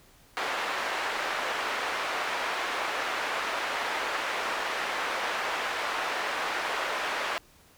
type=band-pass noise; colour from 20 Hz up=white; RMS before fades=-31 dBFS; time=0.37-7.38 s; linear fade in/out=0 ms; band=540 to 1800 Hz; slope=12 dB/octave; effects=pink hiss -58 dBFS RMS until 7.77 s